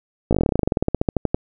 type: slowing click train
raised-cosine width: 2 ms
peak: -4 dBFS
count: 24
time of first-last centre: 0.31-1.345 s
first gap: 17 ms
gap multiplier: 1.08
effects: none